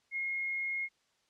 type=tone; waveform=sine; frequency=2151 Hz; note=C7; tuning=47 cents sharp; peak=-32 dBFS; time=0.11-0.89 s; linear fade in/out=50 ms; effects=white hiss -73 dBFS RMS until 1.29 s + low-pass 6000 Hz 12 dB/octave